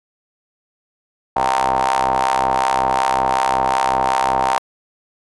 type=ring-modulated tone; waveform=sawtooth; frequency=65.41 Hz; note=C2; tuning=in tune; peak=-8 dBFS; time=1.36-4.58 s; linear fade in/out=0 ms; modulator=849 Hz; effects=resampled to 24000 Hz